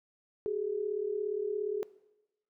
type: tone pair together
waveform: sine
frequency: 385.6 / 422.8 Hz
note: G4 / G#4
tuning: -28 / +31 cents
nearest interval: major second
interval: 159 cents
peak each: -35 / -31 dBFS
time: 0.46-1.83 s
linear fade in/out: 0 ms
effects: noise-tail reverb RT60 1.0 s tail -20 dB re dry